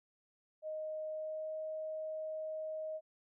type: tone with pitch glide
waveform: sine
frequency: 622.3 to 627 Hz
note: D#5 to D#5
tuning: 0 to +13 cents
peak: -38 dBFS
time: 0.62-3.01 s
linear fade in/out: 50 ms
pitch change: +13 cents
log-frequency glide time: 1.1-1.55 s
effects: none